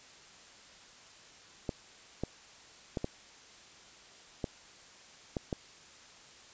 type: clicks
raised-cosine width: 2 ms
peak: -19 dBFS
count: 7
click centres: 1.692 / 2.236 / 2.972 / 3.044 / 4.442 / 5.368 / 5.528 s
effects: white hiss -55 dBFS RMS until 6.53 s + resampled to 16000 Hz